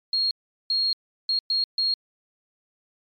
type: tone bursts at uneven times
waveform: sine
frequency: 4268 Hz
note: C8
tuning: 34 cents sharp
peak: -20 dBFS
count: 5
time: 0.13-0.31 / 0.7-0.93 / 1.29-1.39 / 1.5-1.64 / 1.78-1.94 s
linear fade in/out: 2 ms
effects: MP3 64 kbps